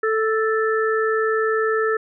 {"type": "harmonic tone", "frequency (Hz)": 440, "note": "A4", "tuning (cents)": 0, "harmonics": [1, 3, 4], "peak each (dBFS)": [-19, -24, -25], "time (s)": [0.03, 1.97], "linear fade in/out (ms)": 5, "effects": []}